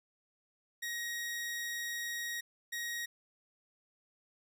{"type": "tone bursts at uneven times", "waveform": "sawtooth", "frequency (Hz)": 1887, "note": "A#6", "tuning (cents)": 21, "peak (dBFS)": -33, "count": 2, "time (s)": [[0.82, 2.41], [2.72, 3.06]], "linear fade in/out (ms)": 10, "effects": []}